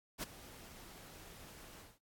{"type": "noise with ADSR envelope", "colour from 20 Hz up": "pink", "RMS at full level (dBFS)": -37, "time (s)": [0.18, 1.99], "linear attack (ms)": 49, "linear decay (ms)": 15, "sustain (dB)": -18, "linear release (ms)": 200, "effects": ["AAC 64 kbps"]}